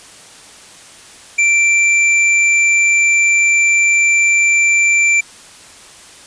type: tone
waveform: square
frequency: 2349 Hz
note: D7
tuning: in tune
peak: -10 dBFS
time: 1.38-5.21 s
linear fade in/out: 10 ms
effects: white hiss -39 dBFS RMS until 6.26 s + resampled to 22050 Hz